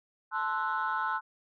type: chord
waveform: sine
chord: F# half-diminished seventh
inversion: first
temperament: equal with one note detuned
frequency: 874.9 / 1046.5 / 1318.5 / 1480 Hz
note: A5 / C6 / E6 / F#6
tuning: -10 / 0 / 0 / 0 cents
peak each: -33 dBFS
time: 0.31-1.21 s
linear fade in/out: 50 ms
effects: tanh soft clip ceiling -22 dBFS